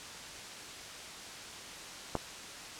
clicks, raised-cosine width 1 ms, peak -16 / -30 dBFS, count 2, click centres 2.153 / 2.166 s, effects white hiss -45 dBFS RMS until 2.79 s + low-pass 7000 Hz 12 dB/octave

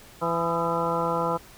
harmonic tone with a mistuned harmonic, 167.6 Hz, E3, 29 cents sharp, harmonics 1 / 2 / 3 / 4 / 5 / 6 / 7 / 8, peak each -32 / -34 / -28 / -33 / -32 / -29 / -33 / -33 dBFS, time 0.21-1.38 s, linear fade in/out 20 ms, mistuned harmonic 7, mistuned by +89 cents, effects pink hiss -49 dBFS RMS until 1.57 s

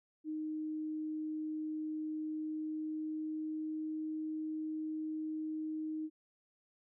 sine tone with pitch glide, 310 to 312 Hz, D#4 to D#4, -6 to +5 cents, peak -36 dBFS, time 0.24-6.1 s, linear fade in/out 50 ms, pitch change +11 cents, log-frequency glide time 2.19-4.08 s, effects none

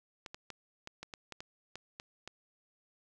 clicks, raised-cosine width 0.2 ms, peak -26 dBFS, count 11, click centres 0.262 / 0.345 / 0.503 / 0.874 / 1.03 / 1.138 / 1.323 / 1.405 / 1.756 / 1.999 / 2.276 s, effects none

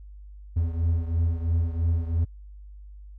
triangle beating tone pair, 82.41 / 85.41 Hz, E2 / F2, 0 / -38 cents, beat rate 3 Hz, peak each -21 / -26 dBFS, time 0.56-2.25 s, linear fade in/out 10 ms, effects added 50 Hz sine -41 dBFS peak until 3.18 s

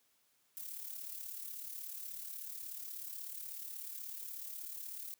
violet noise with amplitude modulation, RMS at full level -43 dBFS, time 0.57-5.14 s, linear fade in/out 0 ms, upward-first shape sine, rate 36.4 Hz, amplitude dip 55%, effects white hiss -74 dBFS RMS until 5.19 s + high-pass 100 Hz 12 dB/octave

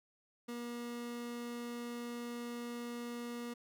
30% pulse tone, 238.8 Hz, A#3, 42 cents sharp, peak -38 dBFS, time 0.48-3.54 s, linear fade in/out 10 ms, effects none

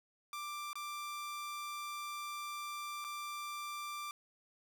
sawtooth tone with dropouts, 1180 Hz, D6, 8 cents sharp, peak -37 dBFS, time 0.33-4.11 s, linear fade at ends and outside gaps 1 ms, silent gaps 0.731-0.755 / 3.043-3.047 s, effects none

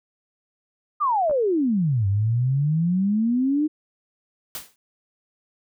sine exponential two-way sweep, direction down then up, 1244.5 to 96.1 to 312.1 Hz, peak -18 dBFS, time 1-3.68 s, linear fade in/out 20 ms, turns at 2.07 s
clicks, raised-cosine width 1 ms, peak -23 dBFS, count 2, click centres 1.297 / 1.311 s
white noise with exponential decay, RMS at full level -29 dBFS, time 4.55-4.76 s, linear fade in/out 1 ms, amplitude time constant 44 ms
effects none

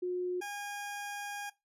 sine / 20% pulse tone pair in turn, 360.6 / 815.4 Hz, F#4 / G#5, -45 / -32 cents, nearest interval octave + major second, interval 1413 cents, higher second, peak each -31 / -33 dBFS, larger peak first, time 0.02-0.41 / 0.41-1.5 s, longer second, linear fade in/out 10 ms, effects noise-tail reverb RT60 0.2 s tail -18 dB re dry + resampled to 32000 Hz

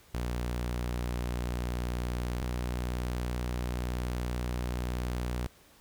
sawtooth tone pair in turn, 60.4 / 61 Hz, B1 / B1, -38 / -21 cents, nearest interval unison, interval 17 cents, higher second, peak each -27 dBFS, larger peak neither, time 0.14-2.42 / 2.42-5.47 s, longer second, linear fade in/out 5 ms, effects pink hiss -59 dBFS RMS until 5.8 s

